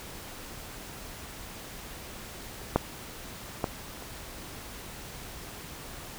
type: clicks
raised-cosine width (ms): 1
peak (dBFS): -7 / -12 / -28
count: 3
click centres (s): 2.76 / 3.642 / 4.024
effects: pink hiss -43 dBFS RMS until 6.18 s